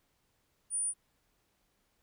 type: tone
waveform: sine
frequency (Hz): 9397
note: D9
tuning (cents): 0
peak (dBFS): -30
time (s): 0.7-0.94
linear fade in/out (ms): 50
effects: pink hiss -75 dBFS RMS until 2.02 s